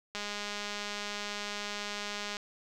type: click train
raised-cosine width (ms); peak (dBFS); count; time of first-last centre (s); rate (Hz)
0.2; -20; 458; 0.15-2.368; 206
effects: none